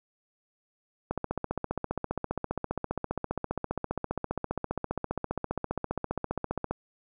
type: click train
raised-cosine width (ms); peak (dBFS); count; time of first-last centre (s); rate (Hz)
1; -16; 85; 1.11-6.71; 15
effects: none